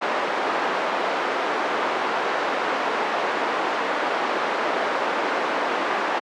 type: band-pass noise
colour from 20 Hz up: white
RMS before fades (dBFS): -24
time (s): 0.01-6.2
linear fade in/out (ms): 20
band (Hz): 340 to 1200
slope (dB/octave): 12
effects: high-pass 200 Hz 12 dB/octave + low-pass 6000 Hz 12 dB/octave